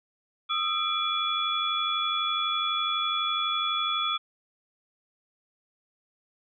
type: tone cluster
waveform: sine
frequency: 1238 / 1330 / 2372 / 3404 Hz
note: D#6 / E6 / D7 / G#7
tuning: -9 / +15 / +17 / +42 cents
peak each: -30 / -32 / -35 / -28 dBFS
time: 0.49-4.18 s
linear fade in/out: 20 ms
effects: none